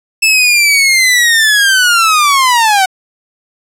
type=linear sweep; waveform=sawtooth; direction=down; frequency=2637 to 739 Hz; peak=-3 dBFS; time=0.22-2.86 s; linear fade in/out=10 ms; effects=low-pass 12000 Hz 12 dB/octave